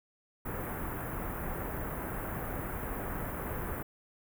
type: band-stop noise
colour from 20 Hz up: pink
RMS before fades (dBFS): -37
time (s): 0.45-3.83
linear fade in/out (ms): 10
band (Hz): 1800 to 13000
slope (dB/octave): 24
effects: none